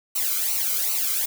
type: noise with flanger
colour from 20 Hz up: blue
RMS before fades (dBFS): -24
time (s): 0.15-1.26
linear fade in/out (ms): 10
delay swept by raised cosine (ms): 0.58 to 1.13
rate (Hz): 2.6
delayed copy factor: -0.85
effects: none